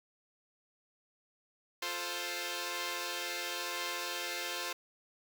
5% pulse chord, F major, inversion none, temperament equal, 349.2 / 440 / 523.3 Hz, F4 / A4 / C5, 0 / 0 / 0 cents, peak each -29 / -31 / -27 dBFS, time 1.82-4.73 s, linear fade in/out 5 ms, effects none

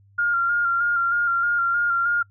sine tone with vibrato, 1399 Hz, F6, 3 cents sharp, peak -18 dBFS, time 0.18-2.23 s, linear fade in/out 10 ms, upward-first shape square, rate 3.2 Hz, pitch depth 23 cents each way, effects noise-tail reverb RT60 0.1 s tail -25 dB re dry + added 99 Hz sine -52 dBFS peak until 2.3 s

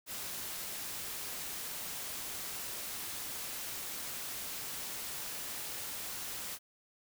white noise, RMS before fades -41 dBFS, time 0.06-6.59 s, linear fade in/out 50 ms, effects none

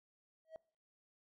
triangle tone with exponential growth, 641 Hz, E5, 49 cents flat, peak -39 dBFS, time 0.45-0.56 s, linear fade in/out 0 ms, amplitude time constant 23 ms, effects noise-tail reverb RT60 0.5 s tail -25 dB re dry + tanh soft clip ceiling -40 dBFS

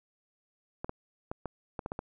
clicks, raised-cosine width 1 ms, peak -21 dBFS, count 8, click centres 0.845 / 0.894 / 1.315 / 1.457 / 1.792 / 1.861 / 1.919 / 1.991 s, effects none

